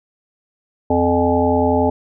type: harmonic tone with a mistuned harmonic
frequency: 86.6 Hz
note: F2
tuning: 14 cents flat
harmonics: 1 / 3 / 5 / 7 / 9 / 10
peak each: -22 / -18 / -19 / -20 / -23 / -21 dBFS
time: 0.9-1.9 s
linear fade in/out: 5 ms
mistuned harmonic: 10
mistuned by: -32 cents
effects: none